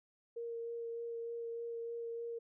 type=tone with vibrato; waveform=sine; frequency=465.2 Hz; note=A#4; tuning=4 cents flat; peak=-39 dBFS; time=0.36-2.39 s; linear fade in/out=10 ms; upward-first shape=sine; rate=3.3 Hz; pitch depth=11 cents each way; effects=none